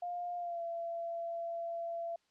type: tone with pitch glide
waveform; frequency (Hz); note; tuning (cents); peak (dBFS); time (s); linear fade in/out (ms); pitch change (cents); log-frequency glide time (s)
sine; 705 to 676.3; F5 to E5; +16 to +44; -36; 0.02-2.16; 5; -72; 0.37-0.62
effects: white hiss -75 dBFS RMS until 2.3 s + low-pass 5000 Hz 12 dB/octave